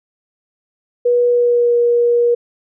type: tone with pitch glide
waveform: sine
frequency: 485.1 to 476.8 Hz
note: B4 to A#4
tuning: -31 to +39 cents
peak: -10 dBFS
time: 1.05-2.35 s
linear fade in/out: 10 ms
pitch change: -30 cents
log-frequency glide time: 1.28-1.76 s
effects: none